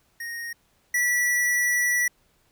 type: tone pair in turn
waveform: square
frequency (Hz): 1864.7 / 1951.8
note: A#6 / B6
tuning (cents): 0 / -21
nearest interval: minor second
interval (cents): 79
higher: second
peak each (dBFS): -32 / -21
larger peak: second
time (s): 0.2-0.53 / 0.94-2.08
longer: second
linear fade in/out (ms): 5
effects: pink hiss -65 dBFS RMS until 2.51 s